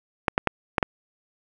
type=clicks; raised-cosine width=0.5 ms; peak=-4 dBFS; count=5; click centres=0.282 / 0.379 / 0.473 / 0.782 / 0.828 s; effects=none